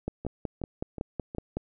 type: two click trains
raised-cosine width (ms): 2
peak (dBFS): -24 / -17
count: 4 / 9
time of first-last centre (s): 0.25-1.349 / 0.08-1.57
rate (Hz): 2.73 / 5.37
effects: none